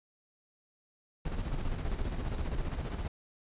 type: noise with tremolo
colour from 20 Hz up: brown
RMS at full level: -32 dBFS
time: 1.25-3.08 s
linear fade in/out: 5 ms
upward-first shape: square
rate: 15 Hz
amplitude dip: 45%
effects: resampled to 8000 Hz